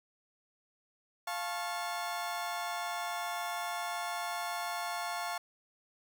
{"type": "chord", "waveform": "30% pulse", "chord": "F augmented", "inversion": "none", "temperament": "just", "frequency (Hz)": [698.5, 873.1, 1091.3], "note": ["F5", "A5", "C#6"], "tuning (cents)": [0, -14, -27], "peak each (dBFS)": [-35, -38, -38], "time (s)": [1.27, 5.38], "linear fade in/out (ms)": 5, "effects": []}